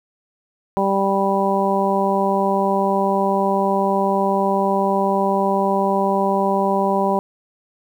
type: harmonic tone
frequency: 196 Hz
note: G3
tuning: in tune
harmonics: 1 / 2 / 3 / 4 / 5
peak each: -22 / -22 / -22 / -22 / -22 dBFS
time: 0.77-7.19 s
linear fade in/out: 0 ms
effects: 8-bit